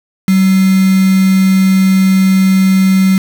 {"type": "tone with quantisation", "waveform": "sine", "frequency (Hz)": 190, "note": "F#3", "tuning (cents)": 46, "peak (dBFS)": -6, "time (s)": [0.28, 3.18], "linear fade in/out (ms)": 2, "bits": 3, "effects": []}